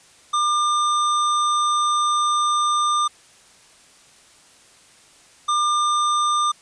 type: tone pair in turn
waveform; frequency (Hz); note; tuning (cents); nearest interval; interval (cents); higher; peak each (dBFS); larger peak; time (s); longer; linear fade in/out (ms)
square; 1200 / 1200; D6 / D6; +37 / +37; unison; 0; neither; -18; neither; 0.33-3.08 / 5.48-6.52; first; 10
effects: white hiss -51 dBFS RMS until 6.61 s + resampled to 22050 Hz